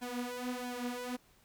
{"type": "tone with flanger", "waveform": "sawtooth", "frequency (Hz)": 246.9, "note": "B3", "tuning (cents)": 0, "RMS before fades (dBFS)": -39, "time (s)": [0.01, 1.17], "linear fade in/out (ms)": 20, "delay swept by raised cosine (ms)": [1.2, 6.1], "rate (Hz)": 1.5, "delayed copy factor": 0.75, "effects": ["pink hiss -66 dBFS RMS until 1.44 s"]}